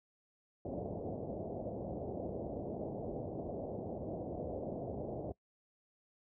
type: low-pass noise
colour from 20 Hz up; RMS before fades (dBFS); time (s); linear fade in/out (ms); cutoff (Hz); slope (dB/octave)
white; -41; 0.65-5.32; 2; 680; 48
effects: noise-tail reverb RT60 0.1 s tail -21 dB re dry + high-pass 60 Hz 12 dB/octave

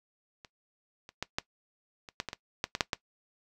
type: clicks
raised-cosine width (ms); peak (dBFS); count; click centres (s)
0.2; -29 / -29 / -15 / -12 / -27 / -14 / -18 / -19 / -11 / -14 / -6 / -11; 12; 0.448 / 1.091 / 1.226 / 1.385 / 2.088 / 2.201 / 2.287 / 2.331 / 2.641 / 2.751 / 2.808 / 2.932
effects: noise-tail reverb RT60 0.1 s tail -19 dB re dry

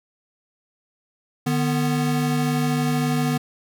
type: tone pair together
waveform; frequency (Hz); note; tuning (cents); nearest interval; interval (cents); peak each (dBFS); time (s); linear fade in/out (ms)
square; 150.67 / 246.9; D3 / B3; +45 / 0; major sixth; 855; -23; 1.46-3.38; 10
effects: none

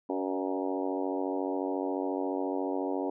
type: harmonic tone with a mistuned harmonic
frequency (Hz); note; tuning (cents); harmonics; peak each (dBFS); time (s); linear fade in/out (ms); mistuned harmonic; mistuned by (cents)
94.2; F#2; +32; 3 / 4 / 5 / 6 / 7 / 8 / 9 / 10; -33 / -35 / -37 / -39 / -40 / -41 / -42 / -43; 0.09-3.1; 5; 6; +16
effects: none

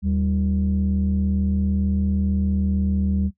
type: tone pair together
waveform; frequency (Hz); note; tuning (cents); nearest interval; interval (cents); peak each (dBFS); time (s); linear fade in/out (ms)
sine; 77.78 / 195.65; D#2 / G3; 0 / -3; octave + major third; 1597; -20; 0.02-3.31; 50
effects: noise-tail reverb RT60 0.1 s tail -17 dB re dry + tanh soft clip ceiling -13 dBFS

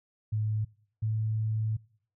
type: tone pair in turn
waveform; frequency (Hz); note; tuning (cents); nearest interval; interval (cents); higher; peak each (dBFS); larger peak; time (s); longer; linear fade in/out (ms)
sine; 107.7 / 109.46; A2 / A2; -37 / -9; unison; 28; second; -26; neither; 0.32-0.65 / 1.02-1.77; second; 10
effects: noise-tail reverb RT60 0.6 s tail -24 dB re dry

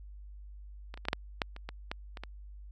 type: clicks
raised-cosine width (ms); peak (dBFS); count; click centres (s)
0.3; -27 / -30 / -26 / -12 / -12 / -12 / -29 / -23 / -18 / -26 / -24; 11; 0.941 / 0.975 / 1.053 / 1.085 / 1.131 / 1.418 / 1.564 / 1.69 / 1.915 / 2.172 / 2.236
effects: added 50 Hz sine -45 dBFS peak until 2.71 s

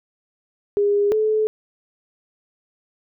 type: tone pair in turn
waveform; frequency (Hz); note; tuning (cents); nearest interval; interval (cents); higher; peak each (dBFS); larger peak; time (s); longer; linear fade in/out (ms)
sine; 407.9 / 432.2; G#4 / A4; -31 / -31; minor second; 100; second; -15 / -16; first; 0.77-1.12 / 1.12-1.47; neither; 0
effects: none

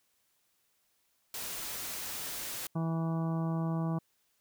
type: noise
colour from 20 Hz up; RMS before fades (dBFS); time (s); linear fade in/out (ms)
white; -39; 1.34-2.67; 2
type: harmonic tone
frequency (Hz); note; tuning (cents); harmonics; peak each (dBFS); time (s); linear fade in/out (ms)
163.5; E3; -14; 1 / 2 / 3 / 4 / 5 / 6 / 7 / 9; -30 / -39 / -48 / -43 / -46 / -47 / -46 / -59; 2.75-3.99; 10
effects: white hiss -74 dBFS RMS until 4.4 s

